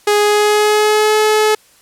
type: tone with pitch glide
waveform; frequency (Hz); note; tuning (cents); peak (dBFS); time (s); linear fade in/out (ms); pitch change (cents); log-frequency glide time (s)
sawtooth; 415.3 to 429; G#4 to A4; 0 to -44; -6; 0.07-1.55; 5; +56; 0.18-1.17
effects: white hiss -49 dBFS RMS until 1.81 s + low-pass 12000 Hz 12 dB/octave

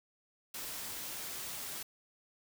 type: noise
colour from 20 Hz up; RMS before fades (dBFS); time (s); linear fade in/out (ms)
white; -42; 0.54-1.83; 5
effects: none

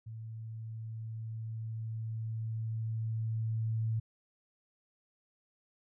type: tone with level ramp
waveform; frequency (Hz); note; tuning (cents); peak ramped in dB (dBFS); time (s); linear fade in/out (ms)
sine; 111.7; A2; +27; -41 to -29; 0.06-4; 10
effects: none

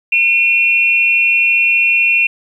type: tone pair together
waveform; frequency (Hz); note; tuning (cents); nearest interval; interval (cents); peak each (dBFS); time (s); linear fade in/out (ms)
sine; 2431 / 2716; D#7 / F7; -41 / -49; major second; 192; -12; 0.12-2.27; 5
effects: 8-bit

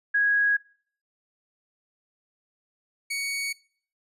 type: tone pair in turn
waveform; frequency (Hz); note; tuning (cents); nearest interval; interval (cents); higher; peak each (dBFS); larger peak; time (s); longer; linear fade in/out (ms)
sine / sawtooth; 1655 / 2235; G#6 / C#7; -6 / +14; perfect fourth; 520; second; -19 / -24; first; 0.14-0.57 / 3.1-3.53; neither; 10
effects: noise-tail reverb RT60 0.5 s tail -22 dB re dry + resampled to 32000 Hz

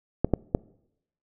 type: clicks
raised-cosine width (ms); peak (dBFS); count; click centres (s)
2; -7; 3; 0.246 / 0.337 / 0.549
effects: noise-tail reverb RT60 0.8 s tail -24 dB re dry

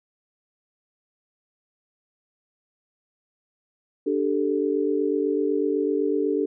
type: chord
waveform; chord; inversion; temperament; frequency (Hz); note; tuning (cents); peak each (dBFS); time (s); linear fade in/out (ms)
sine; D suspended fourth; none; equal; 293.7 / 392 / 440; D4 / G4 / A4; 0 / 0 / 0; -25; 4.06-6.46; 10
effects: none

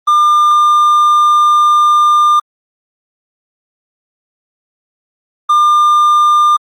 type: tone pair in turn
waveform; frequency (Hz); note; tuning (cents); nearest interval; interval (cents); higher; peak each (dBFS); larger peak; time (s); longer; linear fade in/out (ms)
triangle; 1200 / 1200; D6 / D6; +37 / +37; unison; 0; neither; -4; neither; 0.07-2.4 / 5.49-6.57; first; 10
effects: Opus 24 kbps

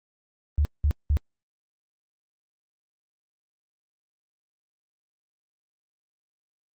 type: tone bursts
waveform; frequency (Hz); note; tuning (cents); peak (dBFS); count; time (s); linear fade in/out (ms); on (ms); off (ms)
sine; 73.42; D2; 0; -18; 3; 0.58-1.17; 0; 70; 190
effects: Opus 24 kbps

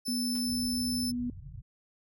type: tone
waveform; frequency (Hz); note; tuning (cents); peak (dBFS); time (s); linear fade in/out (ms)
sawtooth; 5274; E8; 0; -30; 0.05-1.12; 20
type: tone with pitch glide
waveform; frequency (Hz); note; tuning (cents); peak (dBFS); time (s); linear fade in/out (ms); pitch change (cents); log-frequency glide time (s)
sine; 241.8 to 244; B3 to B3; -36 to -21; -30; 0.08-1.3; 2; +15; 0.47-0.8
type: noise with exponential decay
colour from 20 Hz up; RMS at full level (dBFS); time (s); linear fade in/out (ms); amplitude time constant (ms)
pink; -47; 0.35-0.54; 1; 41
type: low-pass noise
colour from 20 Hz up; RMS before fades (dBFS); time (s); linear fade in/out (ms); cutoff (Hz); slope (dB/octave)
white; -45; 0.45-1.62; 10; 140; 48
effects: none

